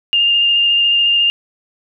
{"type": "tone with vibrato", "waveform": "sine", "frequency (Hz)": 2812, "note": "F7", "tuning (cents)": 11, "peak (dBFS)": -10, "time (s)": [0.13, 1.3], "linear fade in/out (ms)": 0, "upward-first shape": "square", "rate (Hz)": 14, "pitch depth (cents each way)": 11, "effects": []}